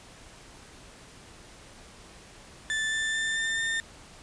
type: tone with pitch steps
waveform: 35% pulse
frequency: 1760 / 1772.2 / 1784.6 / 1797 / 1809.5 Hz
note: A6 / A6 / A6 / A6 / A6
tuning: 0 / +12 / +24 / +36 / +48 cents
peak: -25 dBFS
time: 2.7-3.8 s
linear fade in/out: 0 ms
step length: 220 ms
effects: pink hiss -50 dBFS RMS until 4.22 s + resampled to 22050 Hz